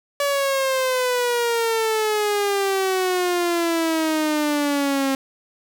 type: exponential sweep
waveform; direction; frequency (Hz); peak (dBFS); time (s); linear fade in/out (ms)
sawtooth; down; 572 to 268; -15; 0.2-5.15; 2
effects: none